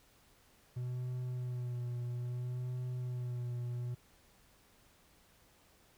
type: tone with vibrato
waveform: triangle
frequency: 123.47 Hz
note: B2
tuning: in tune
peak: -34 dBFS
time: 0.76-3.95 s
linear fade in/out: 10 ms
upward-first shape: sine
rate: 0.61 Hz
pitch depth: 30 cents each way
effects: pink hiss -66 dBFS RMS until 5.97 s